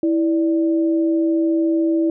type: tone pair together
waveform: sine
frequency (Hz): 327.5 / 586.2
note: E4 / D5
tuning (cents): -11 / -3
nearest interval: minor seventh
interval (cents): 1008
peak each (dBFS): -15 / -26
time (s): 0.03-2.1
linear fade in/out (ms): 2
effects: none